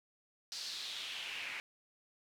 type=noise with band-pass filter sweep; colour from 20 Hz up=pink; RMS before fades=-43 dBFS; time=0.52-1.6 s; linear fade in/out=0 ms; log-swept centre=4900 to 2200 Hz; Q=3.3; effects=none